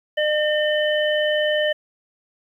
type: harmonic tone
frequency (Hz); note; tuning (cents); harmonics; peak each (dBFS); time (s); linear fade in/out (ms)
605; D#5; -49; 1 / 3 / 5; -19 / -24 / -26; 0.17-1.73; 10
effects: 9-bit